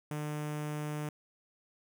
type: tone with notch filter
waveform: sawtooth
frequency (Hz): 150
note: D3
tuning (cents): +37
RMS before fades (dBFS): -37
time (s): 0.11-1.09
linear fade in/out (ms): 2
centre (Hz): 4200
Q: 1.6
effects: none